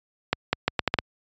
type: accelerating click train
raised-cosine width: 0.3 ms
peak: -4 dBFS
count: 7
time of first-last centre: 0.33-0.988 s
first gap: 200 ms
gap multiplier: 0.75
effects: high-pass 60 Hz 12 dB/octave + resampled to 16000 Hz